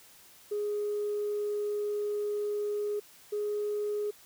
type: tone pair in turn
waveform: sine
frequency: 415.3 / 416.8 Hz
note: G#4 / G#4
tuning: 0 / +6 cents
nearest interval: unison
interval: 6 cents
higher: second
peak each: -28 dBFS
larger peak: neither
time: 0.51-3 / 3.32-4.11 s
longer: first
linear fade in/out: 10 ms
effects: tanh soft clip ceiling -25 dBFS + white hiss -56 dBFS RMS until 4.25 s